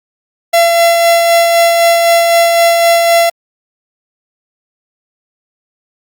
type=tone with tremolo; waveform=45% pulse; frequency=678 Hz; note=E5; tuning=49 cents sharp; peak=-5 dBFS; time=0.53-3.3 s; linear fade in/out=10 ms; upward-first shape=sine; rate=3.9 Hz; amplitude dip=30%; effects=Opus 48 kbps